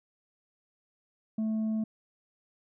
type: tone with tanh clipping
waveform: sine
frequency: 219 Hz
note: A3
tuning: 8 cents flat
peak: -28 dBFS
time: 1.38-1.84 s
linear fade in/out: 5 ms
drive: 3 dB
effects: none